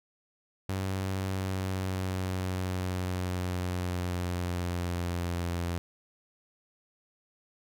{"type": "tone with pitch glide", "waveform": "sawtooth", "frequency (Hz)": [95.4, 86.48], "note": ["G2", "F2"], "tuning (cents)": [-47, -16], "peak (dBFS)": -26, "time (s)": [0.69, 5.78], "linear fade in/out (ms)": 0, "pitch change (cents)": -169, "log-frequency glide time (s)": [1.23, 5.53], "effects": []}